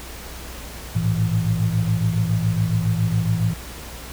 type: tone cluster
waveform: sine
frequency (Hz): 106.1 / 113.3 / 165.3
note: G#2 / A#2 / E3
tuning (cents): +38 / -49 / +5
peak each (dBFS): -22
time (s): 0.95-3.54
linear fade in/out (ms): 10
effects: added 60 Hz sine -37 dBFS peak until 4.12 s + pink hiss -37 dBFS RMS until 4.12 s